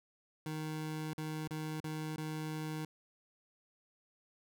25% pulse tone with dropouts, 155.56 Hz, D#3, in tune, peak -34 dBFS, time 0.46-2.85 s, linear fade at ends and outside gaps 2 ms, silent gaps 1.134-1.18 / 1.476-1.508 / 1.803-1.842 / 2.161-2.18 s, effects none

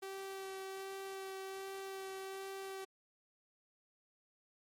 sawtooth tone with vibrato, 386 Hz, G4, 27 cents flat, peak -39 dBFS, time 0.02-2.85 s, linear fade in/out 10 ms, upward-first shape sine, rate 1.3 Hz, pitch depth 10 cents each way, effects MP3 64 kbps

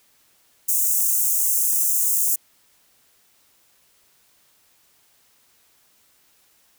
white high-pass noise, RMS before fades -20 dBFS, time 0.68-2.36 s, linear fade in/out 10 ms, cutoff 6500 Hz, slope 48 dB/octave, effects white hiss -60 dBFS RMS until 6.78 s

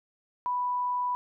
sine tone, 987.8 Hz, B5, in tune, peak -26 dBFS, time 0.46-1.15 s, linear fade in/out 0 ms, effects none

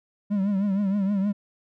triangle tone with vibrato, 198.7 Hz, G3, 24 cents sharp, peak -19 dBFS, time 0.3-1.33 s, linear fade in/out 20 ms, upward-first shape triangle, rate 6.4 Hz, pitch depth 100 cents each way, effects none

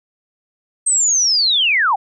sine linear sweep, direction down, 8372 to 722 Hz, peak -12 dBFS, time 0.86-1.96 s, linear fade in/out 10 ms, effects none

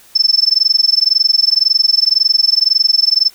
sine tone with amplitude modulation, 5290 Hz, E8, 5 cents sharp, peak -5 dBFS, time 0.15-3.3 s, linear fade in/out 10 ms, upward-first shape sine, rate 21.9 Hz, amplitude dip 100%, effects white hiss -45 dBFS RMS until 3.34 s

